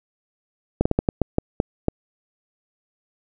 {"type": "slowing click train", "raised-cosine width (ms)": 2, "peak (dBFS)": -4, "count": 9, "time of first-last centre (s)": [0.81, 1.884], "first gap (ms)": 45, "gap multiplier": 1.3, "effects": []}